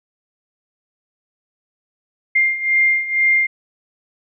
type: beating tone pair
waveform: sine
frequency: 2107 / 2109.1 Hz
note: C7 / C7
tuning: +12 / +13 cents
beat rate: 2.1 Hz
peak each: -19 / -15 dBFS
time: 2.35-3.47 s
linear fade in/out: 10 ms
effects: none